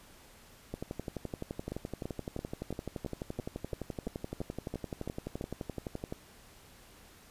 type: two click trains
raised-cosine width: 2 ms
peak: -23 / -23 dBFS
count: 12 / 64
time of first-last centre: 1.72-5.411 / 0.74-6.125 s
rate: 2.98 / 11.7 Hz
effects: pink hiss -57 dBFS RMS until 7.3 s + resampled to 32000 Hz